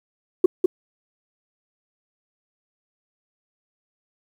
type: tone with echo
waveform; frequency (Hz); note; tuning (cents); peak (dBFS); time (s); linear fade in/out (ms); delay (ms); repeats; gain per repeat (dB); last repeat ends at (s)
sine; 365.5; F#4; -21; -7; 0.44-0.46; 5; 200; 1; -4; 0.66
effects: tanh soft clip ceiling -5 dBFS + 8-bit